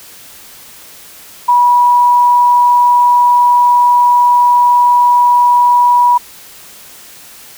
sine tone, 973 Hz, B5, 26 cents flat, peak -5 dBFS, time 1.48-6.18 s, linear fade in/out 10 ms, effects white hiss -36 dBFS RMS until 7.57 s

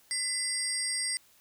sine tone cluster, 2007 / 4787 / 5550 / 8540 Hz, B6 / D8 / F8 / C9, +27 / +32 / -12 / +34 cents, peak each -36 / -34 / -38 / -31 dBFS, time 0.11-1.17 s, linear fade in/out 0 ms, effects tanh soft clip ceiling -21 dBFS + white hiss -62 dBFS RMS until 1.4 s

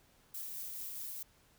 violet noise with tremolo, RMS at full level -42 dBFS, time 0.34-1.23 s, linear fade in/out 5 ms, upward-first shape triangle, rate 4.7 Hz, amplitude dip 25%, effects pink hiss -67 dBFS RMS until 1.58 s

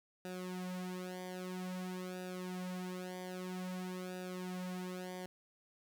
sawtooth tone with flanger, 182.9 Hz, F#3, 20 cents flat, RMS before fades -43 dBFS, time 0.25-5.26 s, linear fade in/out 0 ms, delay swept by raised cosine 0.93 to 4.73 ms, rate 0.51 Hz, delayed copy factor -0.85, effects none

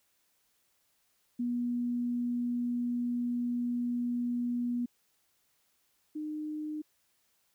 sine tone pair in turn, 242 / 304.9 Hz, B3 / D#4, -35 / -35 cents, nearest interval major third, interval 400 cents, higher second, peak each -29 / -34 dBFS, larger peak first, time 1.39-4.86 / 6.15-6.82 s, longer first, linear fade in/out 10 ms, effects white hiss -73 dBFS RMS until 7.54 s

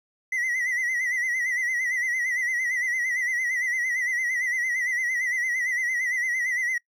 triangle tone with vibrato, 1987 Hz, B6, 10 cents sharp, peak -22 dBFS, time 0.32-6.78 s, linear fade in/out 5 ms, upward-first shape sine, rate 8.8 Hz, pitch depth 80 cents each way, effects noise-tail reverb RT60 0.1 s tail -23 dB re dry

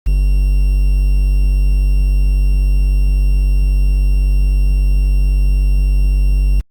triangle tone with quantisation, 48.15 Hz, G1, 30 cents flat, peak -7 dBFS, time 0.06-6.61 s, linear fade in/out 10 ms, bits 6, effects Opus 48 kbps

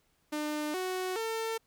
sawtooth tone with pitch steps, 300.9 / 370.3 / 449.8 Hz, D4 / F#4 / A4, +42 / +1 / +38 cents, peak -28 dBFS, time 0.32-1.58 s, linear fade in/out 10 ms, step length 420 ms, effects pink hiss -72 dBFS RMS until 1.66 s

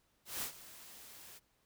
white noise with ADSR envelope, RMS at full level -38 dBFS, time 0.25-1.4 s, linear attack 170 ms, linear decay 95 ms, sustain -16 dB, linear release 33 ms, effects pink hiss -75 dBFS RMS until 1.65 s

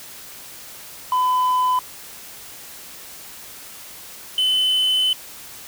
sine tone pair in turn, 1007 / 3031 Hz, B5 / F#7, +33 / +41 cents, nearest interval octave + perfect fifth, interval 1908 cents, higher second, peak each -13 dBFS, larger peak neither, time 1.12-1.79 / 4.38-5.13 s, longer second, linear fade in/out 2 ms, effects tanh soft clip ceiling -15 dBFS + white hiss -39 dBFS RMS until 5.67 s

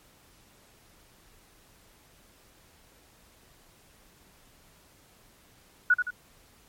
sine tone with echo, 1466 Hz, F#6, 16 cents flat, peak -16 dBFS, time 5.9-5.94 s, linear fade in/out 5 ms, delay 83 ms, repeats 2, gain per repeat -7 dB, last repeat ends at 6.106 s, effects pink hiss -59 dBFS RMS until 6.68 s + MP3 64 kbps

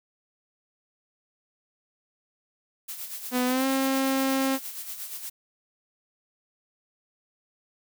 blue noise with tremolo, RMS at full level -35 dBFS, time 2.88-5.3 s, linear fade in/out 10 ms, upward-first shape sine, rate 8.5 Hz, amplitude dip 55%
sawtooth tone with pitch glide, 249.8 to 267.7 Hz, B3 to C4, +20 to +40 cents, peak -19 dBFS, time 3.31-4.59 s, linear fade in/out 50 ms, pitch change +120 cents, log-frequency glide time 3.46-3.66 s
effects none

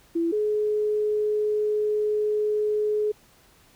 sine tone pair in turn, 334.8 / 423 Hz, E4 / G#4, +27 / +32 cents, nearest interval major third, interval 405 cents, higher second, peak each -21 dBFS, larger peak neither, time 0.15-0.32 / 0.32-3.12 s, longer second, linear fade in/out 10 ms, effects pink hiss -57 dBFS RMS until 3.75 s

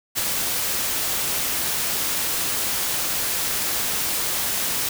white noise with ADSR envelope, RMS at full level -22 dBFS, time 0.15-4.89 s, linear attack 31 ms, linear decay 17 ms, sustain -2 dB, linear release 4 ms, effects none

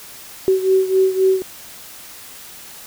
sine beating tone pair, 378.2 / 382 Hz, F#4 / G4, +38 / -45 cents, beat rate 3.8 Hz, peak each -14 / -18 dBFS, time 0.48-1.42 s, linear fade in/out 0 ms, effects white hiss -38 dBFS RMS until 2.86 s

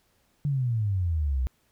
sine exponential sweep, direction down, 148.2 to 60.9 Hz, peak -23 dBFS, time 0.45-1.47 s, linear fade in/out 0 ms, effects pink hiss -68 dBFS RMS until 1.71 s

